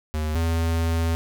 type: tone pair in turn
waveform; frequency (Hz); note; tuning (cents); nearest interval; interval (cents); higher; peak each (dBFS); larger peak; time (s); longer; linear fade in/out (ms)
square; 77.2 / 82.55; D#2 / E2; -13 / +3; minor second; 116; second; -24 / -21; second; 0.14-0.35 / 0.35-1.15; second; 0
effects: none